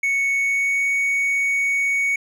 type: tone with pitch glide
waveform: triangle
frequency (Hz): 2217 to 2231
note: C#7 to C#7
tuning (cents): 0 to +11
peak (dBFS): -16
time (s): 0.03-2.16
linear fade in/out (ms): 5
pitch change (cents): +11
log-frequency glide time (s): 0.33-0.87
effects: none